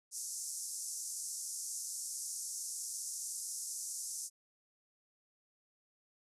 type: band-pass noise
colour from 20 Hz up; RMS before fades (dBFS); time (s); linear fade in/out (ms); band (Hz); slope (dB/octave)
pink; -42; 0.11-4.3; 50; 5600 to 11000; 48
effects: resampled to 32000 Hz